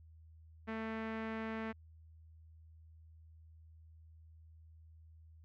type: tone with low-pass filter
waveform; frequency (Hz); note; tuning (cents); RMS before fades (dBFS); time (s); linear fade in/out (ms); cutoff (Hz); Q
sawtooth; 222.1; A3; +16; -41; 0.67-1.73; 20; 2000; 1.9
effects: added 80 Hz sine -56 dBFS peak until 5.44 s